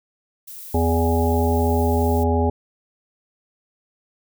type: noise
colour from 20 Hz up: violet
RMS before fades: -37 dBFS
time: 0.47-2.24 s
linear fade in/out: 10 ms
type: harmonic tone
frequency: 82.9 Hz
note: E2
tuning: 10 cents sharp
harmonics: 1 / 3 / 5 / 7 / 9 / 10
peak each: -19 / -23 / -23 / -28 / -31 / -25 dBFS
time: 0.74-2.5 s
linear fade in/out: 5 ms
effects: none